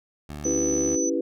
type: tone with vibrato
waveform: 15% pulse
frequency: 73.42 Hz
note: D2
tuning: in tune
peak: -28 dBFS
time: 0.29-0.96 s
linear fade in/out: 5 ms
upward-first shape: square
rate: 3.1 Hz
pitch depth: 13 cents each way
type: tone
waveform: sine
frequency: 6000 Hz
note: F#8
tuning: 23 cents sharp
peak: -26 dBFS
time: 0.44-1.1 s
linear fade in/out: 10 ms
type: chord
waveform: sine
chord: C# half-diminished seventh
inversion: none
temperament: equal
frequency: 277.2 / 329.6 / 392 / 493.9 Hz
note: C#4 / E4 / G4 / B4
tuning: 0 / 0 / 0 / 0 cents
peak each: -28 / -26 / -31 / -28 dBFS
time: 0.45-1.21 s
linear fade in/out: 5 ms
effects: none